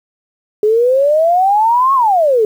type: exponential two-way sweep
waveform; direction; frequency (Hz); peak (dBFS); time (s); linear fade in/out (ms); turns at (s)
sine; up then down; 415.3 to 1108.7 to 415.3; -8; 0.63-2.45; 2; 1.94
effects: 7-bit